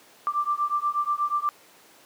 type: beating tone pair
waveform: sine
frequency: 1174.7 / 1183 Hz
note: D6 / D6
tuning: 0 / +12 cents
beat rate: 8.3 Hz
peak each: -26 dBFS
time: 0.27-1.49 s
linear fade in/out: 0 ms
effects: pink hiss -53 dBFS RMS until 2.05 s + high-pass 300 Hz 12 dB/octave